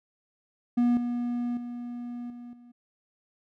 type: tone with level steps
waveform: triangle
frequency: 241.3 Hz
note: B3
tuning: 40 cents flat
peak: -18 / -25 / -32 / -38 / -47 dBFS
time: 0.77-2.72 s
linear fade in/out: 10 ms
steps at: 0.97 / 1.57 / 2.3 / 2.53 s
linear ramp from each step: 2 ms
effects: none